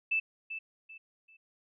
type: tone with echo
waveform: sine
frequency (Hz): 2637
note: E7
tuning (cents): 0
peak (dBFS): -26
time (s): 0.11-0.2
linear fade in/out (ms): 10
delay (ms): 390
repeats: 3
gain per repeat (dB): -10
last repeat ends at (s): 1.37
effects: none